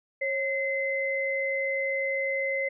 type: tone pair together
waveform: sine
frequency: 544 / 2056 Hz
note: C#5 / C7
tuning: -33 / -31 cents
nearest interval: octave + major seventh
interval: 2302 cents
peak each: -29 / -28 dBFS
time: 0.21-2.69 s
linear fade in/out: 10 ms
effects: none